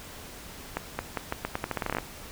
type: accelerating click train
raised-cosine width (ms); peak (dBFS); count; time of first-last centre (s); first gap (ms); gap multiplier
0.5; -13; 16; 0.77-1.985; 220; 0.83
effects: pink hiss -44 dBFS RMS until 2.31 s